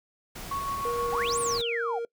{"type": "noise", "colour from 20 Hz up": "pink", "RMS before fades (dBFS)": -40, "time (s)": [0.35, 1.62], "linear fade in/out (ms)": 10}
{"type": "tone with tremolo", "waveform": "sine", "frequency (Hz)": 1108.7, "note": "C#6", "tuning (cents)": 0, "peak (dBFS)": -28, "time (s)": [0.51, 1.58], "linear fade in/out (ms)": 5, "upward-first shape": "square", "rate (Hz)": 6.3, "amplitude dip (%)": 25}
{"type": "tone with pitch glide", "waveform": "triangle", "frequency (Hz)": [475.4, 466.4], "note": ["A#4", "A#4"], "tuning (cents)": [34, 1], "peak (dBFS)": -27, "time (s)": [0.85, 2.05], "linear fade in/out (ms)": 2, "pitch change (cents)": -33, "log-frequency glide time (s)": [0.96, 1.8]}
{"type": "exponential two-way sweep", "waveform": "sine", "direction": "up then down", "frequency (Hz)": [696, 9956, 696], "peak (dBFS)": -29, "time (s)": [1.12, 1.99], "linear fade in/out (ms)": 10, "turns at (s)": 1.39}
{"effects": ["noise-tail reverb RT60 0.1 s tail -24 dB re dry"]}